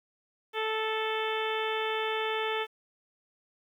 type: harmonic tone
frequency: 438.7 Hz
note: A4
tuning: 5 cents flat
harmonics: 1 / 2 / 3 / 4 / 5 / 6 / 7 / 8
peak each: -32 / -35 / -37 / -38 / -39 / -40 / -40 / -41 dBFS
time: 0.53-2.67 s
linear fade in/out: 50 ms
effects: 10-bit